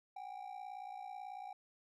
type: ring-modulated tone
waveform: triangle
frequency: 778 Hz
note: G5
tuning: 13 cents flat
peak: -40 dBFS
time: 0.16-1.53 s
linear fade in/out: 5 ms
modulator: 29.1 Hz
effects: none